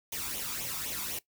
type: noise with flanger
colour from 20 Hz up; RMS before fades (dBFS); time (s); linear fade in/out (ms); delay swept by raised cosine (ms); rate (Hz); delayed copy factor
white; -36; 0.12-1.19; 5; 0.31 to 0.88; 3.9; +0.65
effects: noise-tail reverb RT60 0.1 s tail -18 dB re dry